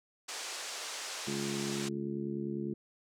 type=band-pass noise; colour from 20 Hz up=white; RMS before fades=-41 dBFS; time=0.28-1.89 s; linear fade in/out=10 ms; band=390 to 7700 Hz; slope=24 dB/octave
type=harmonic tone; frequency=70 Hz; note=C#2; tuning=18 cents sharp; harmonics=2 / 3 / 4 / 5 / 6; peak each=-42 / -37 / -46 / -38 / -45 dBFS; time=1.27-2.74 s; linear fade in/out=5 ms
effects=none